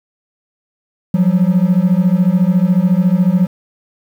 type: beating tone pair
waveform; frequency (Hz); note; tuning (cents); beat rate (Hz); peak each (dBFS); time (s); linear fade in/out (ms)
triangle; 174.61 / 188.61; F3 / F#3; 0 / +33; 14; -10; 1.14-3.47; 5
effects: tanh soft clip ceiling 0 dBFS + 7-bit